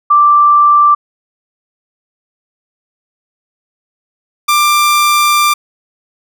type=tone pair in turn; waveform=sine / sawtooth; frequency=1174.7 / 1185.6 Hz; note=D6 / D6; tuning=0 / +16 cents; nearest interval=unison; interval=16 cents; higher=second; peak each=-4 dBFS; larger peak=neither; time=0.1-0.95 / 4.48-5.54 s; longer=second; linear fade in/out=10 ms; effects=none